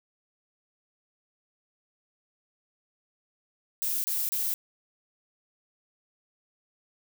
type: noise bursts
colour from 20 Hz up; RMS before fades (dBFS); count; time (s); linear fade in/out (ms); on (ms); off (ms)
violet; -29; 3; 3.82-4.54; 0; 220; 30
effects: none